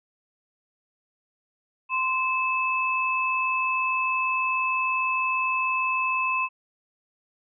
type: tone pair together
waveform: sine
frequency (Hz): 1037.4 / 2609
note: C6 / E7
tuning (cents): -15 / -18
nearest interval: octave + major third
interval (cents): 1597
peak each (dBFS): -25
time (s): 1.89-6.49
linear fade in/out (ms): 50
effects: none